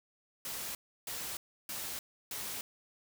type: noise bursts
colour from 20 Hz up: white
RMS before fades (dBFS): -40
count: 4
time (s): 0.45-2.61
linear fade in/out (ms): 2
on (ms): 300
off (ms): 320
effects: none